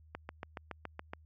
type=click train; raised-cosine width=0.5 ms; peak=-25 dBFS; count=8; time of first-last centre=0.15-1.135 s; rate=7.11 Hz; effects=added 78 Hz sine -57 dBFS peak until 1.25 s